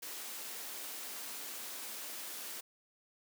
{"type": "high-pass noise", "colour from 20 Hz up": "white", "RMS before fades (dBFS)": -44, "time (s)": [0.02, 2.61], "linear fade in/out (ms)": 10, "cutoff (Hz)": 220, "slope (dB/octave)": 24, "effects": []}